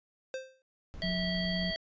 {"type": "tone with exponential decay", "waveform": "square", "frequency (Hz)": 523.3, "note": "C5", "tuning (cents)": 0, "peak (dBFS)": -33, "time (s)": [0.34, 0.62], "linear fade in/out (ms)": 1, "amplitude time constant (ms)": 59}
{"type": "noise", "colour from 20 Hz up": "brown", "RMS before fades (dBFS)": -44, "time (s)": [0.94, 1.74], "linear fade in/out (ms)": 0}
{"type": "harmonic tone", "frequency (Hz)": 650, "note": "E5", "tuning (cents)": -24, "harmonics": [1, 3, 5, 7], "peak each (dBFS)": [-38, -38, -38, -38], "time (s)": [1.02, 1.76], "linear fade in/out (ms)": 0}
{"type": "tone", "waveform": "sine", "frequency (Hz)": 180, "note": "F#3", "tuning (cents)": -47, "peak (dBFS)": -32, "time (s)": [1.03, 1.71], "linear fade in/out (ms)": 10}
{"effects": ["resampled to 16000 Hz"]}